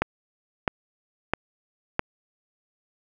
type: click train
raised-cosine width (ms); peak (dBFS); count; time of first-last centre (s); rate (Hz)
0.5; -6; 4; 0.02-1.994; 1.52
effects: none